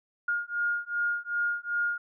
sine beating tone pair, 1420 / 1422.6 Hz, F6 / F6, +28 / +32 cents, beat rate 2.6 Hz, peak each -30 dBFS, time 0.28-1.98 s, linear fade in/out 5 ms, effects none

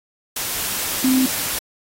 sine tone in noise, 260 Hz, C4, 11 cents flat, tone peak -14 dBFS, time 1.04-1.26 s, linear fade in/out 5 ms, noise white, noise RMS -24 dBFS, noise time 0.36-1.59 s, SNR +7 dB, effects AAC 48 kbps

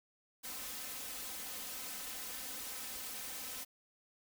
white noise with comb filter, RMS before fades -44 dBFS, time 0.43-3.65 s, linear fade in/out 20 ms, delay 3.9 ms, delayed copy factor +0.8, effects none

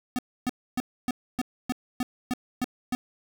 square tone bursts, 250 Hz, B3, 21 cents sharp, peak -25 dBFS, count 10, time 0.16-2.95 s, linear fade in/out 0 ms, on 27 ms, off 280 ms, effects none

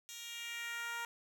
10% pulse tone with high-pass filter sweep, 468.7 Hz, A#4, 9 cents sharp, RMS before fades -43 dBFS, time 0.09-1.05 s, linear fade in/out 0 ms, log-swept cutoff 4500 to 1000 Hz, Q 1.7, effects none

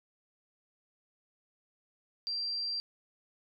sine tone, 4720 Hz, D8, 8 cents sharp, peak -32 dBFS, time 2.27-2.8 s, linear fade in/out 0 ms, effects none

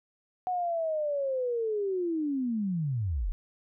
sine linear sweep, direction down, 740 to 32.7 Hz, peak -27 dBFS, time 0.47-3.32 s, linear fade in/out 0 ms, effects none

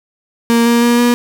35% pulse tone with pitch steps, 233.1 / 235.7 / 238.3 / 240.9 Hz, A#3 / A#3 / A#3 / B3, 0 / +19 / +38 / -43 cents, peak -7 dBFS, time 0.5-1.14 s, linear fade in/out 0 ms, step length 160 ms, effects none

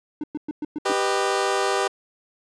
triangle tone bursts, 300.7 Hz, D4, 41 cents sharp, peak -23 dBFS, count 6, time 0.21-0.922 s, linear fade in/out 2 ms, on 27 ms, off 110 ms
20% pulse chord, G augmented, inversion none, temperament equal with one note detuned, 392 / 493.9 / 615.5 Hz, G4 / B4 / D#5, 0 / 0 / -19 cents, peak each -18 / -21 / -23 dBFS, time 0.85-1.88 s, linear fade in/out 10 ms
effects resampled to 22050 Hz

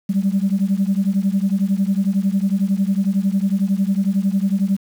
sine beating tone pair, 190.9 / 201.9 Hz, G3 / G#3, -46 / -49 cents, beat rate 11 Hz, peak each -17 / -18 dBFS, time 0.09-4.77 s, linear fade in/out 10 ms, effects tanh soft clip ceiling -9 dBFS + 7-bit

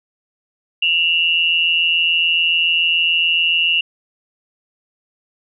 sine tone pair together, 2720 / 2887 Hz, F7 / F#7, -46 / -43 cents, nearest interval minor second, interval 103 cents, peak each -16 dBFS, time 0.82-3.81 s, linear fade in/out 5 ms, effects none

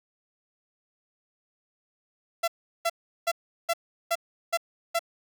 sawtooth tone bursts, 675 Hz, E5, 41 cents sharp, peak -19 dBFS, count 7, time 2.43-4.993 s, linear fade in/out 10 ms, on 49 ms, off 370 ms, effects none

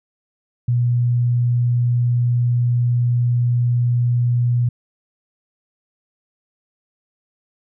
sine tone, 121.2 Hz, B2, 32 cents flat, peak -14 dBFS, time 0.68-4.69 s, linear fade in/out 5 ms, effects none

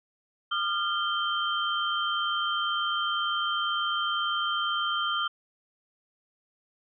sine tone cluster, 1207 / 1387 / 3131 Hz, D6 / F6 / G7, +47 / -12 / -3 cents, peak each -30 dBFS, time 0.51-5.28 s, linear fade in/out 10 ms, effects none

